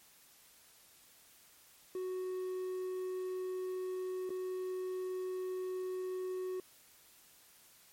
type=tone with dropouts; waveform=triangle; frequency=370 Hz; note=F#4; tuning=in tune; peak=-34 dBFS; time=1.95-6.6 s; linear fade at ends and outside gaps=2 ms; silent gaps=4.294-4.303 s; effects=white hiss -62 dBFS RMS until 7.92 s + MP3 64 kbps